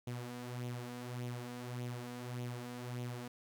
sawtooth tone with flanger, 122.5 Hz, B2, 14 cents flat, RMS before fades -43 dBFS, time 0.07-3.28 s, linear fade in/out 5 ms, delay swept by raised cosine 0.3 to 4.3 ms, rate 1.7 Hz, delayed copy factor +0.55, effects 12-bit

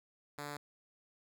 5% pulse tone, 145.8 Hz, D3, 12 cents flat, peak -30 dBFS, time 0.38-0.57 s, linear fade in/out 5 ms, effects none

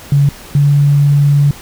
sine tone pair in turn, 141.7 / 143.43 Hz, C#3 / D3, +38 / -41 cents, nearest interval unison, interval 21 cents, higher second, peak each -6 dBFS, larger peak neither, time 0.12-0.29 / 0.55-1.51 s, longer second, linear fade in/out 2 ms, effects pink hiss -34 dBFS RMS until 1.61 s

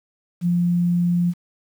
sine tone, 174.61 Hz, F3, in tune, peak -16 dBFS, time 0.41-1.34 s, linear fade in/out 50 ms, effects 8-bit

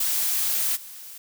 blue noise with level steps, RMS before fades -24 / -41 dBFS, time 0-1.18 s, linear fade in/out 5 ms, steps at 0.75 s, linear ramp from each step 20 ms, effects none

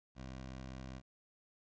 15% pulse tone, 65 Hz, C2, 11 cents flat, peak -39 dBFS, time 0.15-1.02 s, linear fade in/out 50 ms, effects resampled to 16000 Hz + 13-bit

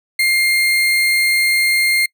35% pulse tone, 2115 Hz, C7, 18 cents sharp, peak -11 dBFS, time 0.19-2.06 s, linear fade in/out 5 ms, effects noise-tail reverb RT60 0.1 s tail -26 dB re dry

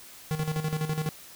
square tone with tremolo, 155.56 Hz, D#3, in tune, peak -26 dBFS, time 0.31-1.09 s, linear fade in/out 0 ms, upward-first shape square, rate 12 Hz, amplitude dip 65%
click train, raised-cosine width 2 ms, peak -27 dBFS, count 5, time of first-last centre 0.4-1.06 s, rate 6.06 Hz
effects white hiss -48 dBFS RMS until 1.35 s

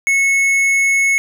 sine tone with tanh clipping, 2195 Hz, C#7, 18 cents flat, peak -13 dBFS, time 0.07-1.18 s, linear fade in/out 0 ms, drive 11 dB, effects none

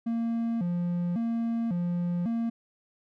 triangle tone with vibrato, 200.8 Hz, G3, 42 cents sharp, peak -24 dBFS, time 0.06-2.5 s, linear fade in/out 10 ms, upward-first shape square, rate 0.91 Hz, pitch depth 240 cents each way, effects none

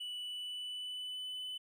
triangle tone with pitch glide, 2960 to 3008 Hz, F#7 to F#7, 0 to +28 cents, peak -38 dBFS, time 0-1.58 s, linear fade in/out 10 ms, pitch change +28 cents, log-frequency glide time 0.16-1.43 s, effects none

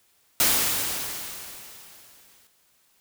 white noise with exponential decay, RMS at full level -19 dBFS, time 0.4-2.47 s, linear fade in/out 0 ms, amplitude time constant 450 ms, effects white hiss -64 dBFS RMS until 3 s

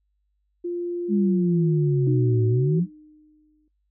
sine tone with pitch glide, 348.9 to 371.8 Hz, F4 to F#4, -2 to +8 cents, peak -25 dBFS, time 0.64-2.8 s, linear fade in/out 10 ms, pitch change +110 cents, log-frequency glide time 1.63-2.27 s
sine exponential two-way sweep, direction down then up, 211.1 to 110 to 187.5 Hz, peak -18 dBFS, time 1.08-2.87 s, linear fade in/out 50 ms, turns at 2.47 s
sine tone with exponential decay, 305.2 Hz, D#4, 33 cents flat, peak -23 dBFS, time 2.07-3.68 s, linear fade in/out 2 ms, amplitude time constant 350 ms
effects noise-tail reverb RT60 0.2 s tail -24 dB re dry + added 50 Hz sine -68 dBFS peak until 3.9 s

